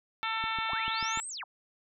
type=harmonic tone; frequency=446.5 Hz; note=A4; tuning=25 cents sharp; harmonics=2 / 3 / 4 / 5 / 6 / 7 / 8 / 9; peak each=-36 / -34 / -40 / -38 / -40 / -46 / -39 / -48 dBFS; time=0.23-1.2 s; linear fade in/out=0 ms
type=click train; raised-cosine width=3 ms; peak=-31 dBFS; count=6; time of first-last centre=0.44-1.174 s; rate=6.81 Hz
type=linear two-way sweep; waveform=sine; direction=up then down; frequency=570 to 8570 to 624 Hz; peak=-37 dBFS; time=0.69-1.44 s; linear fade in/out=5 ms; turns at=1.28 s
effects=none